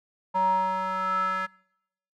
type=tone with band-pass filter sweep; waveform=square; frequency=187.7 Hz; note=F#3; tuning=25 cents sharp; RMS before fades=-26 dBFS; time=0.34-1.47 s; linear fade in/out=20 ms; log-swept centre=880 to 1500 Hz; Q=7.7; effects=noise-tail reverb RT60 0.8 s tail -25 dB re dry